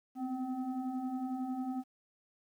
sine tone with frequency modulation, 260 Hz, C4, 11 cents flat, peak -34 dBFS, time 0.15-1.84 s, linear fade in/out 50 ms, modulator 509 Hz, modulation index 0.81, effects 11-bit

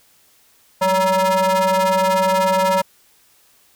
square ring-modulated tone, 190.8 Hz, G3, 47 cents flat, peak -12 dBFS, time 0.81-2.82 s, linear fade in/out 10 ms, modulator 755 Hz, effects white hiss -55 dBFS RMS until 3.75 s

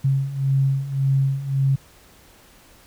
sine beating tone pair, 134.8 / 136.6 Hz, C#3 / C#3, -48 / -25 cents, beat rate 1.8 Hz, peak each -23 / -19 dBFS, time 0.04-1.76 s, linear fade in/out 10 ms, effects pink hiss -51 dBFS RMS until 2.86 s

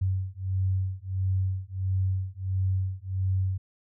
sine beating tone pair, 93.8 / 95.3 Hz, F#2 / G2, +24 / -48 cents, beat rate 1.5 Hz, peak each -28 dBFS, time 0.01-3.58 s, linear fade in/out 10 ms, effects none

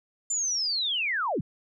sine linear sweep, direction down, 7250 to 100.7 Hz, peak -25 dBFS, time 0.3-1.41 s, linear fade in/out 5 ms, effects none

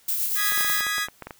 violet noise with tremolo, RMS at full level -24 dBFS, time 0.08-0.81 s, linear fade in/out 5 ms, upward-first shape sine, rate 8.2 Hz, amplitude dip 35%
sawtooth chord, G# minor, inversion second, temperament equal, 1244.5 / 1661.2 / 1975.5 Hz, D#6 / G#6 / B6, 0 / 0 / 0 cents, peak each -27 / -23 / -26 dBFS, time 0.35-1.08 s, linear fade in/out 50 ms
clicks, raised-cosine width 0.5 ms, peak -20 dBFS, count 12, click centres 0.521 / 0.577 / 0.609 / 0.648 / 0.699 / 0.807 / 0.867 / 0.982 / 1.085 / 1.223 / 1.27 / 1.308 s
effects white hiss -57 dBFS RMS until 1.39 s

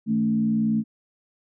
sine tone with frequency modulation, 220 Hz, A3, in tune, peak -19 dBFS, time 0.06-0.84 s, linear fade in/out 50 ms, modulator 60.8 Hz, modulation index 0.62, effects none

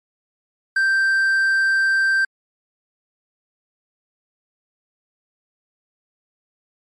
triangle tone, 1568 Hz, G6, in tune, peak -13 dBFS, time 0.76-2.25 s, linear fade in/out 5 ms, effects MP3 48 kbps

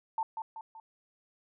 sine tone with echo, 892 Hz, A5, 23 cents sharp, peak -28 dBFS, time 0.18-0.23 s, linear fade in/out 2 ms, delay 190 ms, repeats 3, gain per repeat -6 dB, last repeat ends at 0.8 s, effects none

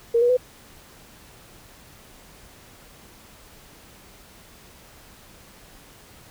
sine tone with pitch steps, 466.2 / 483.8 / 502 Hz, A#4 / B4 / B4, 0 / -36 / +28 cents, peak -15 dBFS, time 0.14-0.371 s, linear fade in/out 10 ms, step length 77 ms, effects pink hiss -49 dBFS RMS until 6.3 s

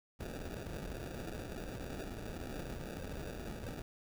pink noise with sample-and-hold, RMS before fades -43 dBFS, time 0.19-3.82 s, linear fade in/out 5 ms, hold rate 1050 Hz, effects none

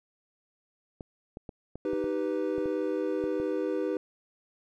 clicks, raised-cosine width 2 ms, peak -26 dBFS, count 10, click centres 1.008 / 1.371 / 1.492 / 1.756 / 1.933 / 2.042 / 2.582 / 2.658 / 3.24 / 3.4 s
triangle chord, Eb augmented, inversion none, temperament equal with one note detuned, 311.1 / 389.5 / 493.9 Hz, Eb4 / G4 / B4, 0 / -11 / 0 cents, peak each -30 dBFS, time 1.85-3.97 s, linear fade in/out 2 ms
effects none

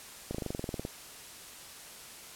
slowing click train, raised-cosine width 2 ms, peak -21 dBFS, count 13, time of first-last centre 0.31-0.851 s, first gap 36 ms, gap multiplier 1.04, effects white hiss -48 dBFS RMS until 2.35 s + low-pass 12000 Hz 12 dB/octave

